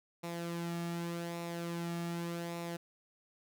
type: tone with flanger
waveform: sawtooth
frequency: 170.4 Hz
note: F3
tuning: 42 cents flat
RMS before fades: -39 dBFS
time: 0.23-2.77 s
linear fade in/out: 10 ms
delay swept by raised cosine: 0.63 to 2.03 ms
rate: 0.85 Hz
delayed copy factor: -0.5
effects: none